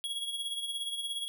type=tone with tremolo; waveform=square; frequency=3322 Hz; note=G#7; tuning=in tune; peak=-32 dBFS; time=0.04-1.28 s; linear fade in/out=0 ms; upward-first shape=sine; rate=17 Hz; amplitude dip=55%; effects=none